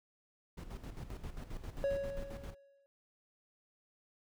brown noise with tremolo, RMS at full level -42 dBFS, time 0.57-2.55 s, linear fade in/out 10 ms, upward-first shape square, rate 7.5 Hz, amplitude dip 65%
triangle tone with exponential decay, 556 Hz, C#5, 5 cents sharp, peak -27 dBFS, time 1.84-2.86 s, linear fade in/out 0 ms, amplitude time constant 220 ms
effects none

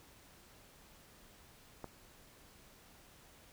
click, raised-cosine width 1 ms, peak -29 dBFS, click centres 1.843 s, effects pink hiss -61 dBFS RMS until 3.52 s

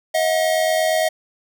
square tone pair together, 635.4 / 724 Hz, D#5 / F#5, +36 / -38 cents, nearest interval major second, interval 226 cents, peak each -18 / -23 dBFS, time 0.14-1.09 s, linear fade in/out 10 ms, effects none

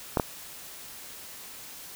clicks, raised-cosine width 1 ms, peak -9 dBFS, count 2, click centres 0.172 / 0.198 s, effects white hiss -44 dBFS RMS until 1.95 s

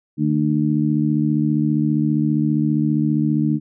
harmonic tone, 75 Hz, D2, 37 cents sharp, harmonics 2 / 3 / 4, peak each -20 / -20 / -20 dBFS, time 0.17-3.6 s, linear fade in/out 50 ms, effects none

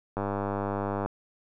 click train, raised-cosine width 1 ms, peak -16 dBFS, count 90, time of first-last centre 0.17-1.06 s, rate 100 Hz, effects none

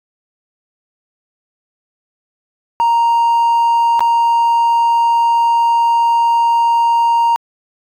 triangle tone with dropouts, 932.3 Hz, A#5, in tune, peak -7 dBFS, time 2.8-7.36 s, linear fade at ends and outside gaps 0 ms, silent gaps 3.994-4.006 s, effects tanh soft clip ceiling -3 dBFS

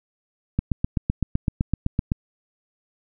click train, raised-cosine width 5 ms, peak -8 dBFS, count 13, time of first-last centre 0.59-2.119 s, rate 7.85 Hz, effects none

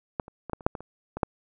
clicks, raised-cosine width 1 ms, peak -13 / -29 / -22 / -14 / -30 / -6 / -20 / -27 / -19 / -8 dBFS, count 10, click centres 0.198 / 0.281 / 0.497 / 0.533 / 0.608 / 0.665 / 0.752 / 0.806 / 1.17 / 1.232 s, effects none

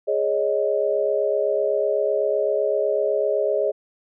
sine chord, Ab suspended fourth, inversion none, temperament equal, 415.3 / 554.4 / 622.3 Hz, Ab4 / Db5 / Eb5, 0 / 0 / 0 cents, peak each -23 dBFS, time 0.07-3.72 s, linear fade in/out 20 ms, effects none

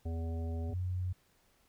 harmonic tone, 82.41 Hz, E2, in tune, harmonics 1 / 3 / 5 / 7 / 9, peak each -34 / -44 / -48 / -51 / -53 dBFS, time 0.05-0.74 s, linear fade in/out 10 ms
sine tone, 91.2 Hz, F#2, 24 cents flat, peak -32 dBFS, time 0.69-1.13 s, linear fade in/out 10 ms
effects pink hiss -70 dBFS RMS until 1.68 s

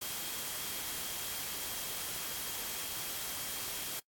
sine tone in noise, 3241 Hz, G#7, 43 cents flat, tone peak -49 dBFS, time 0.01-4 s, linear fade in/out 10 ms, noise white, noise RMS -39 dBFS, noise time 0.01-4 s, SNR -13 dB, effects noise-tail reverb RT60 0.1 s tail -25 dB re dry + AAC 64 kbps

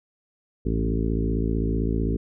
harmonic tone with a mistuned harmonic, 55.6 Hz, A1, 19 cents sharp, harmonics 1 / 2 / 3 / 4 / 5 / 6 / 7 / 8, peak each -25 / -30 / -30 / -30 / -30 / -35 / -32 / -36 dBFS, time 0.65-2.17 s, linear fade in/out 10 ms, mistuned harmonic 2, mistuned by -37 cents, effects none

